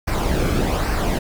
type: noise with flanger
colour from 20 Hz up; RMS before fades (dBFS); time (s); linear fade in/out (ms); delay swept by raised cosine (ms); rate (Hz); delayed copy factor
brown; -20; 0.07-1.19; 10; 0.28 to 1.1; 1.2; -0.55
effects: none